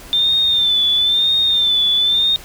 sine tone with vibrato, 3571 Hz, A7, 25 cents sharp, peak -12 dBFS, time 0.13-2.36 s, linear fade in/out 0 ms, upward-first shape sine, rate 1 Hz, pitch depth 60 cents each way, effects pink hiss -38 dBFS RMS until 2.44 s

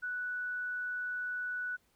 sine tone, 1480 Hz, F#6, in tune, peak -34 dBFS, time 0.02-1.77 s, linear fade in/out 20 ms, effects pink hiss -72 dBFS RMS until 1.95 s

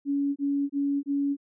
sine tone bursts, 281.8 Hz, C#4, 29 cents sharp, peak -23 dBFS, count 4, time 0.05-1.368 s, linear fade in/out 50 ms, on 310 ms, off 26 ms, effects none

